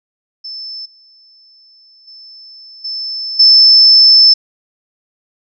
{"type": "tone with level steps", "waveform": "sine", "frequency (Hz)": 5274, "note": "E8", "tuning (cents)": 0, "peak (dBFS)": [-24, -43, -34, -19, -3], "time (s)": [0.44, 4.34], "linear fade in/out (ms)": 10, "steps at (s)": [0.85, 2.07, 2.84, 3.39], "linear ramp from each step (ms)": 10, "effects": []}